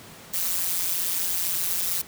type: noise with amplitude modulation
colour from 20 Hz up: blue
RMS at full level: -22 dBFS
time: 0.33-2.02 s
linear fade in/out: 10 ms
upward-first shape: sine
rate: 176 Hz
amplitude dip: 95%
effects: pink hiss -45 dBFS RMS until 2.07 s + high-pass 80 Hz 12 dB/octave